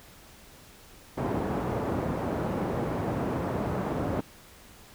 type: band-pass noise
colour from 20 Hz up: pink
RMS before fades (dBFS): -30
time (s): 1.17-4.21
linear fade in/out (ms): 10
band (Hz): 110 to 820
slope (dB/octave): 12
effects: pink hiss -52 dBFS RMS until 4.94 s